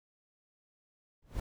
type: noise with exponential growth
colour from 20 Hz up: brown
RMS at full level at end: -30 dBFS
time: 1.22-1.4 s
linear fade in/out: 5 ms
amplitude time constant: 37 ms
effects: none